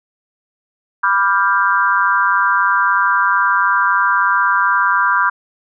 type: chord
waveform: sine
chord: G dominant seventh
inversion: first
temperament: equal with one note detuned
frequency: 987.8 / 1174.7 / 1396.9 / 1580.7 Hz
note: B5 / D6 / F6 / G6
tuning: 0 / 0 / 0 / +14 cents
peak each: -17 dBFS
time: 1.03-5.3 s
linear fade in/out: 10 ms
effects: none